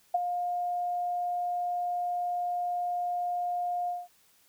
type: tone with ADSR envelope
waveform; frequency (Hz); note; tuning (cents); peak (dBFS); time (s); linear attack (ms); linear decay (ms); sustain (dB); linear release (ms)
sine; 709; F5; +26; -20; 0.14-4.08; 8; 24; -8; 200
effects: white hiss -64 dBFS RMS until 4.48 s